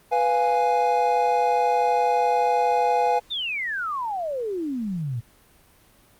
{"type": "chord", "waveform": "triangle", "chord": "F diminished", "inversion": "second", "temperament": "equal", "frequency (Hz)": [493.9, 698.5, 830.6], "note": ["Cb5", "F5", "Ab5"], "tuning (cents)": [0, 0, 0], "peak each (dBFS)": [-22, -22, -19], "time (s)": [0.11, 3.2], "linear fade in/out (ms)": 20}
{"type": "exponential sweep", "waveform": "sine", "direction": "down", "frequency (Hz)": [3729, 110.8], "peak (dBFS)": -25, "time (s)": [3.3, 5.21], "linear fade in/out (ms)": 20}
{"effects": ["pink hiss -56 dBFS RMS until 6.19 s", "Opus 32 kbps"]}